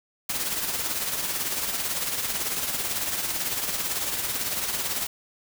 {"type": "noise with tremolo", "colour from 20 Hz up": "white", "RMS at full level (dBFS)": -26, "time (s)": [0.29, 5.07], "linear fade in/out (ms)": 5, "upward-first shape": "triangle", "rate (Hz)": 18, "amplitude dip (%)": 55, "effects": []}